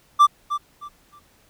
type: tone with echo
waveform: triangle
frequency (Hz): 1174.7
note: D6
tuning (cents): 0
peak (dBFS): -7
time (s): 0.19-0.27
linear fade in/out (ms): 20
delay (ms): 310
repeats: 3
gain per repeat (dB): -12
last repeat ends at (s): 1.2
effects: pink hiss -58 dBFS RMS until 1.49 s